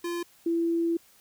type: tone pair in turn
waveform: square / sine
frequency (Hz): 344.8 / 335.2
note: F4 / E4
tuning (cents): -22 / +29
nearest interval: unison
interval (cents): 49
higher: first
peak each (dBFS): -30 / -23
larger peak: second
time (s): 0.04-0.23 / 0.46-0.97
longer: second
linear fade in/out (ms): 5
effects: white hiss -59 dBFS RMS until 1.2 s